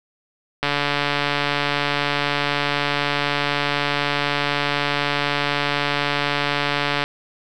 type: click train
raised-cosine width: 0.3 ms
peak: -4 dBFS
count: 924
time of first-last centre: 0.63-7.04 s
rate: 144 Hz
effects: none